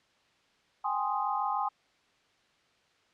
sine chord, Ab major seventh, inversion third, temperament equal, 784 / 830.6 / 1046.5 / 1244.5 Hz, G5 / Ab5 / C6 / Eb6, 0 / 0 / 0 / 0 cents, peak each -35 / -32 / -33 / -35 dBFS, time 0.84-1.69 s, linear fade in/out 10 ms, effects white hiss -67 dBFS RMS until 3.13 s + low-pass 4000 Hz 12 dB/octave

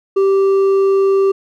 sine tone with hard clipping, 390 Hz, G4, 9 cents flat, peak -11 dBFS, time 0.16-1.32 s, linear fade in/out 10 ms, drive 4 dB, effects none

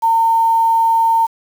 sine tone with quantisation, 910 Hz, A#5, 42 cents flat, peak -10 dBFS, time 0.02-1.27 s, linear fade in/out 20 ms, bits 6, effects none

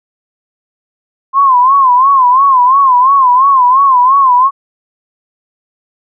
sine tone with vibrato, 1046.5 Hz, C6, in tune, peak -4 dBFS, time 1.33-4.51 s, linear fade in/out 50 ms, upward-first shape sine, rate 2.9 Hz, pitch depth 120 cents each way, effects none

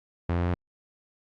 sawtooth tone with pitch steps, 86 / 86.8 / 87.6 / 88.42 Hz, F2 / F2 / F2 / F2, -26 / -10 / +6 / +22 cents, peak -20 dBFS, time 0.29-0.542 s, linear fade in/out 5 ms, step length 63 ms, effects low-pass 2000 Hz 12 dB/octave + Opus 48 kbps

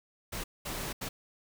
pink noise bursts at uneven times, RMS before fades -37 dBFS, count 3, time 0.32-0.44 / 0.65-0.93 / 1.01-1.09 s, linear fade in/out 10 ms, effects none

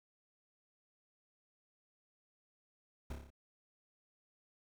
brown noise with echo, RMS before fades -41 dBFS, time 3.1-3.13 s, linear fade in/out 5 ms, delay 29 ms, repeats 6, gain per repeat -3 dB, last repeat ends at 3.304 s, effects none

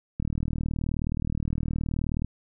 click train, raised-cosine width 5 ms, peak -16 dBFS, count 81, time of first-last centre 0.2-2.246 s, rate 39.1 Hz, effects none

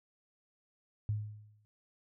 sine tone with exponential decay, 105.7 Hz, G#2, 31 cents sharp, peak -28 dBFS, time 1.09-1.65 s, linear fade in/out 0 ms, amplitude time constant 120 ms, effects none

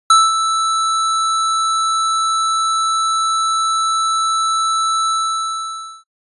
square tone with ADSR envelope, 1318.5 Hz, E6, in tune, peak -6 dBFS, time 0.1-6.04 s, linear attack 4 ms, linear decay 210 ms, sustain -9 dB, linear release 950 ms, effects noise-tail reverb RT60 0.1 s tail -21 dB re dry + resampled to 24000 Hz

